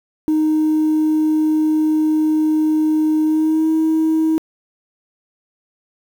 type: tone with pitch glide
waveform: sine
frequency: 310.3 to 317.9 Hz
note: D#4 to D#4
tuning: -5 to +37 cents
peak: -11 dBFS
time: 0.28-4.38 s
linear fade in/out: 0 ms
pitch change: +42 cents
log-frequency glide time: 3.24-3.69 s
effects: tanh soft clip ceiling -11 dBFS + 7-bit